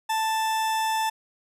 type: tone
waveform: 40% pulse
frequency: 882 Hz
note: A5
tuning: 4 cents sharp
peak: -22 dBFS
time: 0.09-1.1 s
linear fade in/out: 10 ms
effects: resampled to 32000 Hz